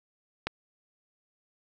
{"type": "click", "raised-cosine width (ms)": 0.3, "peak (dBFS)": -13, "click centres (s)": 0.47, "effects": []}